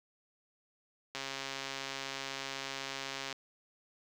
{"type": "click train", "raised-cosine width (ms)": 0.2, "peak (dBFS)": -21, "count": 297, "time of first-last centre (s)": [1.15, 3.326], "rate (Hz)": 136, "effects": ["high-pass 150 Hz 12 dB/octave", "9-bit"]}